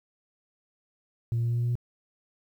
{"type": "tone with pitch steps", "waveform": "sine", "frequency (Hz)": [116.4, 117.14, 117.89, 118.64, 119.4, 120.16, 120.92], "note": ["A#2", "A#2", "A#2", "A#2", "A#2", "B2", "B2"], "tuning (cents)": [-2, 9, 20, 31, 42, -47, -36], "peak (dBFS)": -22, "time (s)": [1.32, 1.754], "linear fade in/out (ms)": 0, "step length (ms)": 62, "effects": ["tanh soft clip ceiling -22 dBFS", "10-bit"]}